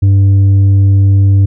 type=tone with tanh clipping; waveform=sine; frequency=98.2 Hz; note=G2; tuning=4 cents sharp; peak=-5 dBFS; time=0.02-1.46 s; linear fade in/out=10 ms; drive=4 dB; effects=none